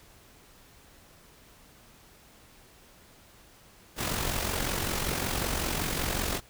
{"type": "noise with amplitude modulation", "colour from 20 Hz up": "pink", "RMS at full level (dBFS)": -28, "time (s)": [3.96, 6.41], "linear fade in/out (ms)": 50, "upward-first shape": "sine", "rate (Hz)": 45.3, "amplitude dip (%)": 55, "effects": ["pink hiss -56 dBFS RMS until 6.49 s"]}